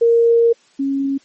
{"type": "tone pair in turn", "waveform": "sine", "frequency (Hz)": [465, 274.5], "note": ["A#4", "C#4"], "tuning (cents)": [-4, -17], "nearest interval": "major sixth", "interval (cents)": 913, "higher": "first", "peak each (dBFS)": [-9, -16], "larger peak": "first", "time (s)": [[0.01, 0.53], [0.79, 1.18]], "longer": "first", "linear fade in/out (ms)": 10, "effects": ["white hiss -54 dBFS RMS until 1.24 s", "MP3 32 kbps"]}